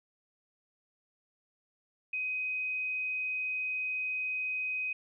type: tone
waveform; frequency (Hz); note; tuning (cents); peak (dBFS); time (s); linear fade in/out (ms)
sine; 2514; D#7; +17; -31; 2.13-4.93; 5
effects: none